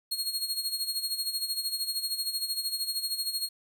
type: tone with tremolo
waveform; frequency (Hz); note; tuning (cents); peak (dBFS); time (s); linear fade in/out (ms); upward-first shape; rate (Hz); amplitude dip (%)
sawtooth; 4285; C8; +40; -24; 0.11-3.49; 10; sine; 13; 70
effects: 10-bit